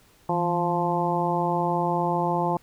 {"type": "harmonic tone with a mistuned harmonic", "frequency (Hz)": 174.61, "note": "F3", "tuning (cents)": 0, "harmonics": [1, 2, 3, 4, 5, 6], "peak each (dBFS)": [-28, -29, -31, -29, -26, -32], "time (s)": [0.29, 2.57], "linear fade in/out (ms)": 2, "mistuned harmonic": 1, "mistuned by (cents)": -83, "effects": ["pink hiss -58 dBFS RMS until 2.62 s"]}